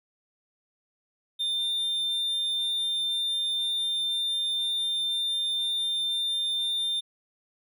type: tone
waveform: triangle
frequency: 3599 Hz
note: A7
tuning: 38 cents sharp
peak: -24 dBFS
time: 1.39-7.01 s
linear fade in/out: 20 ms
effects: none